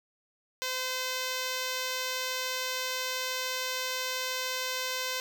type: tone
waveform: 5% pulse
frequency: 513 Hz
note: C5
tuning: 34 cents flat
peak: -19 dBFS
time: 0.62-5.2 s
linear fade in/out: 0 ms
effects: none